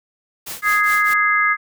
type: noise with tremolo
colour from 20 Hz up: white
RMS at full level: -28 dBFS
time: 0.46-1.14 s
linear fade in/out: 10 ms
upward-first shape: triangle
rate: 4.8 Hz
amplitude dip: 95%
type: chord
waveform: sine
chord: Ab major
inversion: second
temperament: just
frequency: 1245.9 / 1661.2 / 2077 Hz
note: Eb6 / Ab6 / C7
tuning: +2 / 0 / -13 cents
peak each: -18 dBFS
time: 0.62-1.57 s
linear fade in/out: 50 ms
effects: none